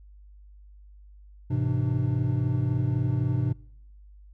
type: tone cluster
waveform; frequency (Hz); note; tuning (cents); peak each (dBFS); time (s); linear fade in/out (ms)
triangle; 103.6 / 127.4 / 163.6 / 298.9; G#2 / C3 / E3 / D4; -4 / -46 / -13 / +31; -27 / -23 / -32 / -32; 1.5-3.53; 10
effects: noise-tail reverb RT60 0.8 s tail -26 dB re dry + added 50 Hz sine -47 dBFS peak until 4.33 s